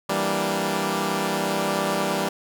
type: chord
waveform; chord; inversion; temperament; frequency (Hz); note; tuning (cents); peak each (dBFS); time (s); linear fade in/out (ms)
10% pulse; E half-diminished seventh; none; equal; 164.81 / 196 / 233.1 / 293.7; E3 / G3 / Bb3 / D4; 0 / 0 / 0 / 0; -21 / -17 / -22 / -22; 0.09-2.29; 5
effects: none